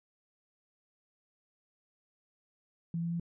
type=tone with pitch steps; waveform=sine; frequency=167.7 / 168.96 / 170.24 Hz; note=E3 / E3 / F3; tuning=+30 / +43 / -44 cents; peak=-31 dBFS; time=2.94-3.198 s; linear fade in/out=2 ms; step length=86 ms; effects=none